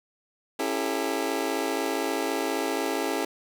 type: chord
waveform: 25% pulse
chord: A dominant seventh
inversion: first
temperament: just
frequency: 275 / 330 / 396 / 440 Hz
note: C#4 / E4 / G4 / A4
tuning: -14 / +2 / +18 / 0 cents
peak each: -28 dBFS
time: 0.59-3.25 s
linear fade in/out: 5 ms
effects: 8-bit